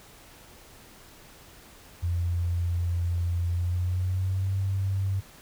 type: tone with pitch glide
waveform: sine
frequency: 86.7 to 96.76 Hz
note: F2 to G2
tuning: -12 to -22 cents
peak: -24 dBFS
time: 2.02-5.21 s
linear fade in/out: 20 ms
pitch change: +190 cents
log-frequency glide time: 3.51-4.55 s
effects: pink hiss -51 dBFS RMS until 5.41 s